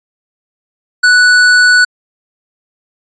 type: tone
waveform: square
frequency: 1480 Hz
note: F#6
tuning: in tune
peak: -5 dBFS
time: 1.03-1.85 s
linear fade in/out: 10 ms
effects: resampled to 16000 Hz